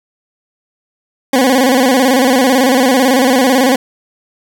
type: tone with vibrato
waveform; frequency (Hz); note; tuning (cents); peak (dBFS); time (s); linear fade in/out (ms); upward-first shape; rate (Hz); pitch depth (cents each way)
20% pulse; 259.1; C4; -17; -3; 1.33-3.76; 5; square; 18; 85
effects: none